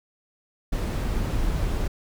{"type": "noise", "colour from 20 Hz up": "brown", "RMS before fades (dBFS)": -25, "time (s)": [0.72, 1.88], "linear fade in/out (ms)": 10, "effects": []}